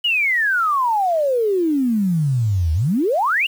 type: exponential two-way sweep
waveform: sine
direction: down then up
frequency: 2974 to 76 to 2974 Hz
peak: -15 dBFS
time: 0.04-3.47 s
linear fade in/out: 10 ms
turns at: 2.73 s
effects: 7-bit